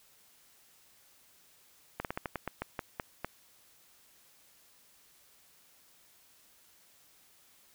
slowing click train, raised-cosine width 0.5 ms, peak -19 dBFS, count 11, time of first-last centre 2-3.246 s, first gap 48 ms, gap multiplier 1.2, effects white hiss -63 dBFS RMS until 7.74 s

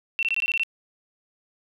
sine tone bursts, 2706 Hz, E7, 45 cents sharp, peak -21 dBFS, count 8, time 0.19-0.634 s, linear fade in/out 0 ms, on 38 ms, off 20 ms, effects none

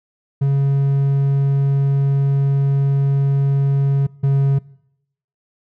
triangle tone pair in turn, 138.59 / 137.97 Hz, C#3 / C#3, 0 / -8 cents, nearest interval unison, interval 8 cents, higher first, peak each -11 / -10 dBFS, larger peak second, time 0.41-4.07 / 4.23-4.59 s, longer first, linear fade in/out 10 ms, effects noise-tail reverb RT60 0.8 s tail -22 dB re dry

